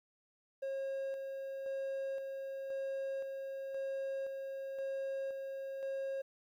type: tone with tremolo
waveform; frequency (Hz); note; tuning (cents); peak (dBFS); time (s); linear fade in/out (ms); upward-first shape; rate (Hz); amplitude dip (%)
triangle; 541; C#5; -42; -34; 0.62-6.22; 10; square; 0.96; 35
effects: 12-bit